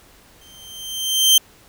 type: tone with exponential growth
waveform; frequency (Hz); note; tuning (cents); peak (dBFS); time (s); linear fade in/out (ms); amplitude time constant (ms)
sawtooth; 3133; G7; -2; -5; 0.41-1.38; 5; 210
effects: pink hiss -50 dBFS RMS until 1.68 s